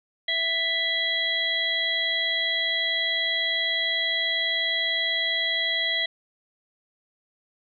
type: harmonic tone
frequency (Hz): 659.3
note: E5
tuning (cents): 0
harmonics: 1 / 3 / 5 / 6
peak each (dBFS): -36 / -26 / -26 / -31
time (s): 0.28-6.06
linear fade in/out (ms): 5
effects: none